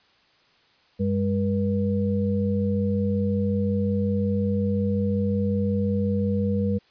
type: tone cluster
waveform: sine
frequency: 96.2 / 201.7 / 481.3 Hz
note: G2 / G3 / B4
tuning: -32 / +50 / -45 cents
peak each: -26 / -23 / -28 dBFS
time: 0.99-6.79 s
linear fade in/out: 20 ms
effects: white hiss -60 dBFS RMS until 6.9 s + resampled to 11025 Hz